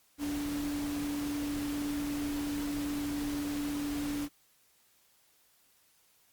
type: tone in noise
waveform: sine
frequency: 290.1 Hz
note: D4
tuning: 21 cents flat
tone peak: -32 dBFS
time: 0.18-4.29 s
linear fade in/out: 50 ms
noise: pink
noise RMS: -42 dBFS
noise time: 0.18-4.29 s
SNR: +7 dB
effects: white hiss -67 dBFS RMS until 6.32 s + Opus 48 kbps